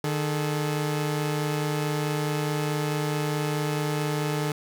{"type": "tone pair together", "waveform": "sawtooth", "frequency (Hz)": [151.55, 430], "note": ["D#3", "A4"], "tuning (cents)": [-45, -40], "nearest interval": "octave + tritone", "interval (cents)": 1805, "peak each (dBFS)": [-22, -27], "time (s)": [0.04, 4.52], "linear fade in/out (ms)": 2, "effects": []}